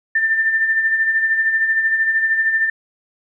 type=tone with tremolo; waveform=sine; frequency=1788 Hz; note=A6; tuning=27 cents sharp; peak=-12 dBFS; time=0.15-2.7 s; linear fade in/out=5 ms; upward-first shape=sine; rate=13 Hz; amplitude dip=50%; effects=none